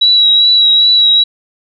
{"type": "tone with vibrato", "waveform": "sine", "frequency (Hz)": 3892, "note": "B7", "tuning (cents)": -26, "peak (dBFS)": -5, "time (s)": [0.01, 1.24], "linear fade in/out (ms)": 10, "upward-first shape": "triangle", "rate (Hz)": 2.5, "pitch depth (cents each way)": 29, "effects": []}